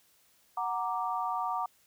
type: chord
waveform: sine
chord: Gb augmented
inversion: none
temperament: equal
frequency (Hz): 740 / 932.3 / 1174.7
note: Gb5 / Bb5 / D6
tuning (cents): 0 / 0 / 0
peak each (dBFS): -34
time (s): 0.57-1.66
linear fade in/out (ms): 5
effects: white hiss -66 dBFS RMS until 1.86 s